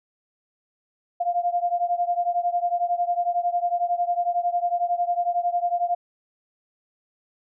sine beating tone pair, 697 / 708 Hz, F5 / F5, -4 / +23 cents, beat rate 11 Hz, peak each -23 / -25 dBFS, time 1.2-5.95 s, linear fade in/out 10 ms, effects none

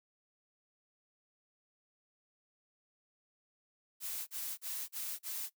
blue noise bursts, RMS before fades -40 dBFS, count 5, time 4-5.498 s, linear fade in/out 50 ms, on 270 ms, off 37 ms, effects noise-tail reverb RT60 0.1 s tail -19 dB re dry

